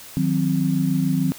sine chord, C diminished, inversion first, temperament equal with one note detuned, 155.56 / 182.24 / 261.6 Hz, Eb3 / Gb3 / C4, 0 / -26 / 0 cents, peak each -22 dBFS, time 0.17-1.32 s, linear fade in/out 0 ms, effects white hiss -41 dBFS RMS until 1.38 s

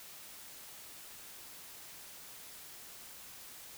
silence, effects white hiss -51 dBFS RMS until 3.77 s

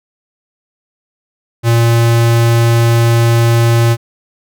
square tone, 116.54 Hz, A#2, in tune, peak -8 dBFS, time 1.63-3.97 s, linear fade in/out 50 ms, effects none

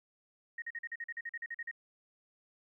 sine tone bursts, 1866 Hz, A#6, 1 cent sharp, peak -37 dBFS, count 14, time 0.58-1.713 s, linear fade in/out 5 ms, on 41 ms, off 43 ms, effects 13-bit

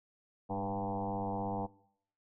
sine tone with frequency modulation, 493.9 Hz, B4, in tune, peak -33 dBFS, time 0.49-1.67 s, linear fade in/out 20 ms, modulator 97.2 Hz, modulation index 4.2, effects noise-tail reverb RT60 0.7 s tail -22 dB re dry

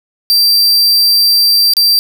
45% pulse tone with dropouts, 4699 Hz, D8, in tune, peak -6 dBFS, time 0.3-1.99 s, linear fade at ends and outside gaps 0 ms, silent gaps 1.736-1.768 s, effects none

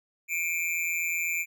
square tone with amplitude modulation, 2364 Hz, D7, 11 cents sharp, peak -24 dBFS, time 0.28-1.46 s, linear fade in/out 50 ms, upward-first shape sine, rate 168 Hz, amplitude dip 80%, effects none

